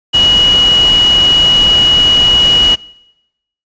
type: tone in noise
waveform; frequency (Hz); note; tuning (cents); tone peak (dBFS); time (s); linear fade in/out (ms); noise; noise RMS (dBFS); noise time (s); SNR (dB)
sine; 2915; F#7; -26; -6; 0.13-2.76; 20; pink; -19; 0.13-2.76; +10
effects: noise-tail reverb RT60 0.9 s tail -23 dB re dry + resampled to 16000 Hz